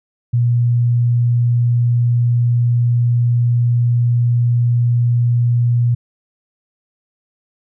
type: tone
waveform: sine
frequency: 120 Hz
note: B2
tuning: 49 cents flat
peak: -11 dBFS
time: 0.33-5.95 s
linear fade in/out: 10 ms
effects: none